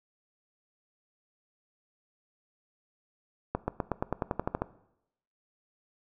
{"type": "accelerating click train", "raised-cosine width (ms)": 1, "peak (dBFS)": -14, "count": 12, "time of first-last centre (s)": [3.55, 4.62], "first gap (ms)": 130, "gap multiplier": 0.94, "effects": ["noise-tail reverb RT60 0.8 s tail -18 dB re dry"]}